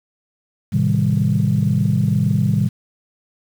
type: chord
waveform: sine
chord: A half-diminished seventh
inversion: none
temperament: just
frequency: 110 / 132 / 158.4 / 198 Hz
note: A2 / C3 / Eb3 / G3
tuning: 0 / +16 / +31 / +18 cents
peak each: -19 dBFS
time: 0.72-2.69 s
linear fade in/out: 20 ms
effects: tanh soft clip ceiling -6 dBFS + 7-bit